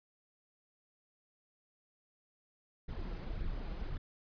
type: noise with flanger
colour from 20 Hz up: brown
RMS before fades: -39 dBFS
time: 2.88-3.98 s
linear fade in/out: 10 ms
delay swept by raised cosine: 0.5 to 6.2 ms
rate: 1.8 Hz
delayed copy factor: +0.55
effects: resampled to 11025 Hz